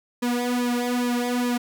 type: tone with flanger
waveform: sawtooth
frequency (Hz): 244.1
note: B3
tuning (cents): -20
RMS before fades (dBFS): -24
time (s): 0.22-1.58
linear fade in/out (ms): 10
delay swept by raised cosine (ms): 1.4 to 3.4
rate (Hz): 2.4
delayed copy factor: -0.9
effects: none